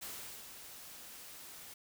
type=noise with ADSR envelope; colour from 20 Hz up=white; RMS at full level=-44 dBFS; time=0.01-1.74 s; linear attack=16 ms; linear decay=420 ms; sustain=-7 dB; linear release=6 ms; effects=none